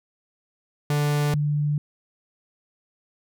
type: tone pair in turn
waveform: 45% pulse / sine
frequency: 146.83 / 147.56 Hz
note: D3 / D3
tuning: 0 / +9 cents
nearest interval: unison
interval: 9 cents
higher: second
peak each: -20 dBFS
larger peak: neither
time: 0.9-1.34 / 1.34-1.78 s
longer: neither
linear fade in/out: 2 ms
effects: none